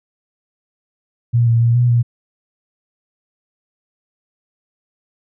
sine tone with pitch steps, 118.7 / 116 / 117.5 / 122.1 / 119.1 Hz, A#2 / A#2 / A#2 / B2 / A#2, +32 / -8 / +14 / -19 / +38 cents, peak -10 dBFS, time 1.33-2.03 s, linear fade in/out 20 ms, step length 140 ms, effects none

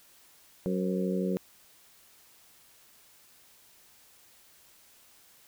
harmonic tone with a mistuned harmonic, 93.1 Hz, F#2, 11 cents sharp, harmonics 2 / 3 / 4 / 5 / 6, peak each -29 / -38 / -34 / -35 / -38 dBFS, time 0.66-1.37 s, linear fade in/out 0 ms, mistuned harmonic 6, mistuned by -69 cents, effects white hiss -59 dBFS RMS until 5.47 s

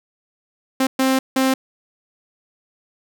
sawtooth tone bursts at uneven times, 263.7 Hz, C4, 14 cents sharp, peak -11 dBFS, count 3, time 0.8-0.87 / 0.99-1.19 / 1.36-1.54 s, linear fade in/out 5 ms, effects none

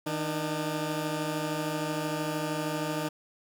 15% pulse tone pair together, 156.77 / 300.5 Hz, D#3 / D4, +13 / +40 cents, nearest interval major seventh, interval 1127 cents, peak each -26 dBFS, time 0.06-3.09 s, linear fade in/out 10 ms, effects none

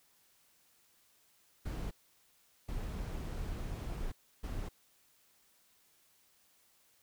brown noise bursts at uneven times, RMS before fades -39 dBFS, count 3, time 1.65-1.91 / 2.68-4.12 / 4.43-4.69 s, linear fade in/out 10 ms, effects white hiss -69 dBFS RMS until 7.02 s

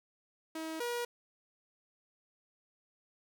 sawtooth tone pair in turn, 320 / 479.5 Hz, D#4 / A#4, +49 / +49 cents, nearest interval perfect fifth, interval 700 cents, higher second, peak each -34 / -30 dBFS, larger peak second, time 0.55-0.8 / 0.8-1.05 s, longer neither, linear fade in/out 5 ms, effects none

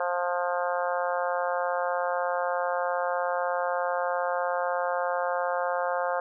harmonic tone, 176.8 Hz, F3, 22 cents sharp, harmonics 3 / 4 / 5 / 6 / 7 / 8 / 9, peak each -29 / -31 / -33 / -35 / -36 / -37 / -38 dBFS, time 0-6.2 s, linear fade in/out 2 ms, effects none

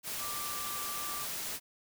sine tone in noise, 1174.7 Hz, D6, in tune, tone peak -41 dBFS, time 0.18-1.27 s, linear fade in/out 50 ms, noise white, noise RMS -38 dBFS, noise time 0.03-1.6 s, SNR -6 dB, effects none

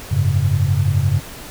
sine chord, F# suspended second, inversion none, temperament just, 92.5 / 104.06 / 138.75 Hz, F#2 / G#2 / C#3, 0 / +4 / +2 cents, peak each -18 dBFS, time 0.11-1.2 s, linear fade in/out 10 ms, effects pink hiss -35 dBFS RMS until 1.5 s

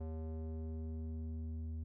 square tone with low-pass filter sweep, 79.6 Hz, D#2, 40 cents sharp, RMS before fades -42 dBFS, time 0-1.84 s, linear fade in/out 10 ms, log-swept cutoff 600 to 180 Hz, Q 1.2, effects none

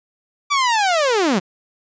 sawtooth linear sweep, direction down, 1174.7 to 164.81 Hz, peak -11 dBFS, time 0.5-1.4 s, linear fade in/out 20 ms, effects resampled to 16000 Hz

